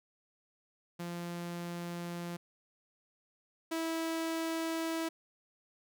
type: tone pair in turn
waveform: sawtooth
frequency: 172.9 / 326.4 Hz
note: F3 / E4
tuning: -17 / -17 cents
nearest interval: major seventh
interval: 1100 cents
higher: second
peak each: -34 / -29 dBFS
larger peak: second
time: 0.99-2.37 / 3.71-5.09 s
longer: neither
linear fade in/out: 10 ms
effects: none